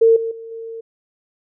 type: tone with level steps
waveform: sine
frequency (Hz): 454.2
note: A#4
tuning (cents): -45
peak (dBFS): -8 / -20 / -31 / -28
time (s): 0.01-0.81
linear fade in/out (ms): 10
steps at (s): 0.16 / 0.31 / 0.51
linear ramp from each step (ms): 5
effects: none